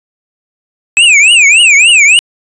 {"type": "tone with vibrato", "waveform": "square", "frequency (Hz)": 2529, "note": "D#7", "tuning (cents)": 28, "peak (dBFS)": -3, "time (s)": [0.97, 2.19], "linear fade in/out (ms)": 0, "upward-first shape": "triangle", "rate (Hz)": 3.5, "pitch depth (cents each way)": 270, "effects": ["resampled to 22050 Hz"]}